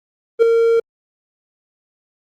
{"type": "tone with ADSR envelope", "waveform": "triangle", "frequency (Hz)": 459.8, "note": "A#4", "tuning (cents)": -24, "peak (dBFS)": -3, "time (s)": [0.39, 0.8], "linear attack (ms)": 34, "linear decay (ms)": 4, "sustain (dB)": -6, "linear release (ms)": 7, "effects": ["Opus 32 kbps"]}